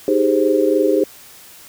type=chord; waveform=sine; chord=Ab major seventh; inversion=second; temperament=equal; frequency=311.1 / 392 / 415.3 / 523.3 Hz; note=Eb4 / G4 / Ab4 / C5; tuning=0 / 0 / 0 / 0 cents; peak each=-18 dBFS; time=0.08-1.04 s; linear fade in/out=2 ms; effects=white hiss -42 dBFS RMS until 1.68 s